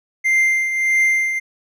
triangle tone with tremolo, 2093 Hz, C7, in tune, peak -10 dBFS, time 0.24-1.4 s, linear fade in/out 20 ms, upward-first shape triangle, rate 1.6 Hz, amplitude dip 60%, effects none

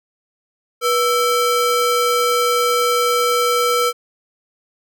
square ring-modulated tone, 905 Hz, A5, 48 cents sharp, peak -12 dBFS, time 0.81-3.93 s, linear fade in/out 50 ms, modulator 419 Hz, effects none

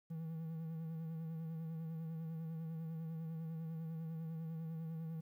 triangle tone with vibrato, 162 Hz, E3, 30 cents flat, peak -39 dBFS, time 0.1-5.21 s, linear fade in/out 10 ms, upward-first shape sine, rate 10 Hz, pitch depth 36 cents each way, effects 12-bit

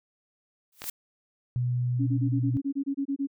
blue noise with exponential growth, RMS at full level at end -29 dBFS, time 0.72-0.9 s, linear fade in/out 5 ms, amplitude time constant 37 ms
clicks, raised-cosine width 0.2 ms, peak -20 dBFS, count 2, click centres 0.819 / 0.841 s
sine tone with pitch glide, 123.3 to 122.24 Hz, B2 to B2, -2 to -17 cents, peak -24 dBFS, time 1.56-2.57 s, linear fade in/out 0 ms, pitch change -15 cents, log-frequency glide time 1.99-2.11 s
sine tone bursts, 277.2 Hz, C#4, in tune, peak -25 dBFS, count 12, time 1.99-3.272 s, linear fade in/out 20 ms, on 83 ms, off 26 ms
effects none

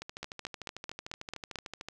two click trains, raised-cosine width 0.2 ms, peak -20 / -23 dBFS, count 7 / 26, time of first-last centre 0.23-1.557 / 0.02-1.886 s, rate 4.52 / 13.4 Hz, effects none

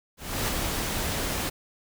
pink noise with ADSR envelope, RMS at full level -26 dBFS, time 0.17-1.5 s, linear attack 310 ms, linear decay 12 ms, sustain -3 dB, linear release 14 ms, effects none

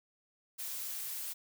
blue noise, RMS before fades -40 dBFS, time 0.58-1.34 s, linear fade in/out 20 ms, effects none

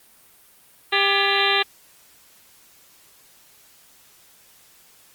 harmonic tone with a mistuned harmonic, 397.2 Hz, G4, 23 cents sharp, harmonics 1 / 2 / 3 / 4 / 5 / 6 / 7 / 8 / 9 / 10, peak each -26 / -26 / -26 / -26 / -26 / -26 / -26 / -26 / -26 / -26 dBFS, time 0.92-1.63 s, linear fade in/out 10 ms, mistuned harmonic 4, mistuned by +110 cents, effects white hiss -53 dBFS RMS until 5.14 s + Opus 32 kbps

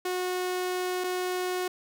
sawtooth tone pair in turn, 364.6 / 364.6 Hz, F#4 / F#4, -25 / -25 cents, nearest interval unison, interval 0 cents, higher neither, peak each -24 / -24 dBFS, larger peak neither, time 0.05-1.04 / 1.04-1.68 s, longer first, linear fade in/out 5 ms, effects none

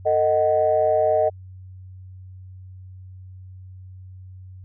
sine chord, D# diminished, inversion second, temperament just, 448 / 622.3 / 746.7 Hz, A4 / D#5 / F#5, +31 / 0 / +16 cents, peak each -23 / -17 / -23 dBFS, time 0.05-1.3 s, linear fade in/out 20 ms, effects tanh soft clip ceiling -7 dBFS + added 93 Hz sine -38 dBFS peak until 4.64 s

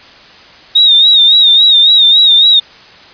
sine tone with vibrato, 3729 Hz, A#7, in tune, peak -3 dBFS, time 0.75-2.6 s, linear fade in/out 10 ms, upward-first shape sine, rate 3.6 Hz, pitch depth 76 cents each way, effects white hiss -37 dBFS RMS until 3.13 s + resampled to 11025 Hz

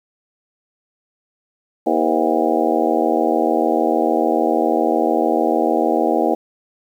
harmonic tone with a mistuned harmonic, 80 Hz, D#2, 49 cents sharp, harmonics 3 / 4 / 5 / 6 / 7 / 8 / 9 / 10, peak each -24 / -20 / -23 / -23 / -24 / -23 / -22 / -23 dBFS, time 1.86-6.35 s, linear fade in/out 10 ms, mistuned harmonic 7, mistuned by -85 cents, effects 8-bit

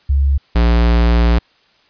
sine / square tone pair in turn, 69.3 / 58.27 Hz, C#2 / A#1, 0 / 0 cents, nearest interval minor third, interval 300 cents, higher first, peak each -10 dBFS, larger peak neither, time 0.09-0.38 / 0.55-1.39 s, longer second, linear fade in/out 10 ms, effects white hiss -54 dBFS RMS until 1.89 s + resampled to 11025 Hz

